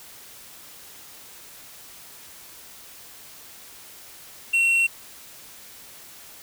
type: tone with tanh clipping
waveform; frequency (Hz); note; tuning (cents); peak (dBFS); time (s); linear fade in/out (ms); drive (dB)
sine; 2724; F7; -44; -18; 4.53-4.87; 10; 5
effects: white hiss -45 dBFS RMS until 6.42 s